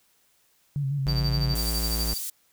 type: tone with vibrato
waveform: sine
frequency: 139.1 Hz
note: C#3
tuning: 6 cents sharp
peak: -24 dBFS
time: 0.76-1.54 s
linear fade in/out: 0 ms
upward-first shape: square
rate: 6.7 Hz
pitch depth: 50 cents each way
type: tone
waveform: square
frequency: 56.6 Hz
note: A1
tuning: 50 cents sharp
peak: -27 dBFS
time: 1.06-2.14 s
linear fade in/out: 5 ms
type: tone with tremolo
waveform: triangle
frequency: 4650 Hz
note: D8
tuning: 18 cents flat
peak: -26 dBFS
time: 1.08-2.18 s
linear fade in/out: 5 ms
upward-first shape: sine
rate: 12 Hz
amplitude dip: 85%
type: high-pass noise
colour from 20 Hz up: pink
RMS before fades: -33 dBFS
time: 1.55-2.3 s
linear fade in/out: 5 ms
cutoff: 8100 Hz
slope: 12 dB/octave
effects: white hiss -65 dBFS RMS until 2.52 s